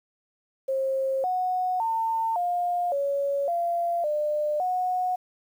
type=tone with pitch steps; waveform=sine; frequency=534 / 735 / 902 / 707 / 561 / 688 / 599 / 732 Hz; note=C5 / F#5 / A5 / F5 / C#5 / F5 / D5 / F#5; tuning=+35 / -12 / +43 / +21 / +21 / -26 / +34 / -19 cents; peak=-23 dBFS; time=0.68-5.16 s; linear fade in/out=10 ms; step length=560 ms; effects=9-bit